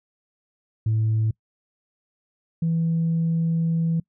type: tone pair in turn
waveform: sine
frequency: 110 / 164.81 Hz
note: A2 / E3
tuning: 0 / 0 cents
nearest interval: perfect fifth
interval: 700 cents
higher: second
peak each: -17 / -18 dBFS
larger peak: first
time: 0.86-1.31 / 2.62-4 s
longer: second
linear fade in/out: 5 ms
effects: noise-tail reverb RT60 0.1 s tail -25 dB re dry + tanh soft clip ceiling -16 dBFS